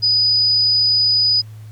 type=tone; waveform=sine; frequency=4966 Hz; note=D#8; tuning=4 cents flat; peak=-12 dBFS; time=0.02-1.42 s; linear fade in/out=20 ms; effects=added 108 Hz sine -33 dBFS peak until 1.71 s + pink hiss -52 dBFS RMS until 1.71 s